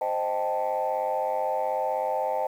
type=chord; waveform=sine; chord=A half-diminished seventh; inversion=first; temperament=equal; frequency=523.3 / 622.3 / 784 / 880 Hz; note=C5 / Eb5 / G5 / A5; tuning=0 / 0 / 0 / 0 cents; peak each=-29 dBFS; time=0.01-2.47 s; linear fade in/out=5 ms; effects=tanh soft clip ceiling -18 dBFS + 9-bit